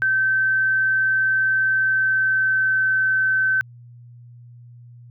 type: tone with pitch glide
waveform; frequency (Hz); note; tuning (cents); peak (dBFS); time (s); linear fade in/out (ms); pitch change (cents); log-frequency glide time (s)
sine; 1545 to 1535.2; G6 to G6; -26 to -37; -16; 0.02-3.61; 0; -11; 1.75-2.85
effects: added 120 Hz sine -41 dBFS peak until 5.1 s